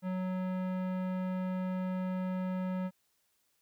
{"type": "tone with tanh clipping", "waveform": "sine", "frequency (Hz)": 185, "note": "F#3", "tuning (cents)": 0, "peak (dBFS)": -34, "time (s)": [0.02, 2.91], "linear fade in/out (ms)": 50, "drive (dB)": 18, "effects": ["white hiss -75 dBFS RMS until 3.61 s"]}